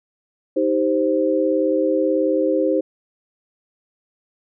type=chord; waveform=sine; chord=C minor; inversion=first; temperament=just; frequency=314 / 392.4 / 523.3 Hz; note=Eb4 / G4 / C5; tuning=+16 / +2 / 0 cents; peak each=-20 / -22 / -19 dBFS; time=0.56-2.81 s; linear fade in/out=10 ms; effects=none